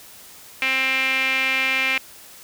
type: tone with band-pass filter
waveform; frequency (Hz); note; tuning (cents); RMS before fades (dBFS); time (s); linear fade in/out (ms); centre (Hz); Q
sawtooth; 263.6; C4; +13; -21; 0.62-1.98; 2; 2400; 5.9
effects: white hiss -44 dBFS RMS until 2.43 s